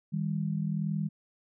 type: tone pair together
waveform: sine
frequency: 158.28 / 199.7 Hz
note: D#3 / G3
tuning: +30 / +32 cents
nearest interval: major third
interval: 402 cents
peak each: -30 / -32 dBFS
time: 0.12-1.09 s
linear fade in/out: 20 ms
effects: none